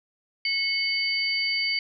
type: tone cluster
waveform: sine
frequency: 2191 / 3010 / 4618 Hz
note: C#7 / F#7 / D8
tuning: -21 / +29 / -30 cents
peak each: -26 / -35 / -26 dBFS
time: 0.45-1.79 s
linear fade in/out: 2 ms
effects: none